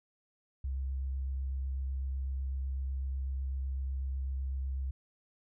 sine tone with vibrato, 66.6 Hz, C2, 31 cents sharp, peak -32 dBFS, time 0.64-4.91 s, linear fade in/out 5 ms, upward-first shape sine, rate 8 Hz, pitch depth 14 cents each way, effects none

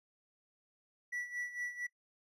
triangle tone with tremolo, 1953 Hz, B6, 20 cents flat, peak -34 dBFS, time 1.12-1.87 s, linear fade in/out 10 ms, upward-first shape sine, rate 4.4 Hz, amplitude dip 75%, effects noise-tail reverb RT60 0.1 s tail -21 dB re dry + resampled to 32000 Hz

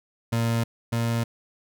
30% pulse tone pair in turn, 115.7 / 116.31 Hz, A#2 / A#2, -13 / -3 cents, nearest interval unison, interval 10 cents, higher second, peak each -19 / -20 dBFS, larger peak first, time 0.32-0.64 / 0.92-1.24 s, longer neither, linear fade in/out 10 ms, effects none

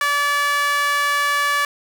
sawtooth tone with high-pass filter, 576 Hz, D5, 34 cents flat, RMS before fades -19 dBFS, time 0.01-1.65 s, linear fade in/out 2 ms, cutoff 1400 Hz, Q 6.2, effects none

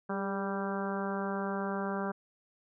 harmonic tone with a mistuned harmonic, 196 Hz, G3, in tune, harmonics 1 / 2 / 3 / 4 / 5 / 6 / 7 / 8, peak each -35 / -38 / -40 / -41 / -42 / -43 / -43 / -44 dBFS, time 0.09-2.12 s, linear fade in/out 10 ms, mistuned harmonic 2, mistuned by +32 cents, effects none

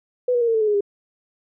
sine tone with pitch steps, 497.1 / 482.7 / 468.7 / 455.1 / 441.8 / 429 / 416.6 / 404.5 Hz, B4 / B4 / A#4 / A#4 / A4 / A4 / G#4 / G#4, +11 / -40 / +9 / -42 / +7 / -44 / +5 / -46 cents, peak -16 dBFS, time 0.28-0.808 s, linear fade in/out 5 ms, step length 66 ms, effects none

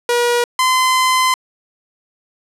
sawtooth tone pair in turn, 480.3 / 1028.4 Hz, B4 / C6, -48 / -30 cents, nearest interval octave + minor second, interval 1318 cents, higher second, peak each -9 / -8 dBFS, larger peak second, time 0.09-0.44 / 0.59-1.34 s, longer second, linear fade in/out 2 ms, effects low-pass 12000 Hz 12 dB/octave

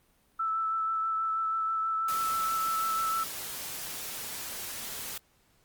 sine tone with vibrato, 1318.5 Hz, E6, in tune, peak -27 dBFS, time 0.39-3.24 s, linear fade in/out 10 ms, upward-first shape triangle, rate 6.2 Hz, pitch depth 16 cents each way
white noise, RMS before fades -38 dBFS, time 2.08-5.18 s, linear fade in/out 5 ms
effects pink hiss -67 dBFS RMS until 5.64 s + Opus 32 kbps

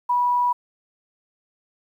sine tone, 977 Hz, B5, 19 cents flat, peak -17 dBFS, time 0.09-0.53 s, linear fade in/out 10 ms, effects 9-bit

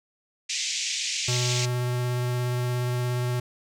white band-pass noise, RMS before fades -29 dBFS, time 0.49-1.66 s, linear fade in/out 10 ms, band 2100 to 7300 Hz, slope 48 dB/octave
square tone with vibrato, 123.47 Hz, B2, in tune, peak -25 dBFS, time 1.28-3.4 s, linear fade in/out 5 ms, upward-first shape sine, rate 17 Hz, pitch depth 9 cents each way
effects none

